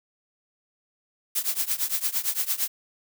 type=noise with tremolo; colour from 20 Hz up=blue; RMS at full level=-23 dBFS; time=1.35-2.68 s; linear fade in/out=10 ms; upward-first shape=triangle; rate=8.8 Hz; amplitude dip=95%; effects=none